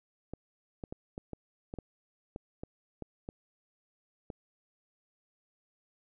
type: clicks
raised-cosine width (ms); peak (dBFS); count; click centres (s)
2; -26; 12; 0.336 / 0.838 / 0.925 / 1.179 / 1.333 / 1.739 / 1.787 / 2.361 / 2.635 / 3.023 / 3.289 / 4.302
effects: none